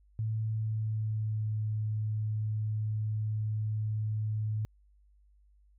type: tone with pitch glide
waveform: sine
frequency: 110 to 107.74 Hz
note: A2 to A2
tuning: 0 to -36 cents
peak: -29 dBFS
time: 0.19-4.65 s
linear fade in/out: 0 ms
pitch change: -36 cents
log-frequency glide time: 0.41-1.57 s
effects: added 50 Hz sine -60 dBFS peak until 5.78 s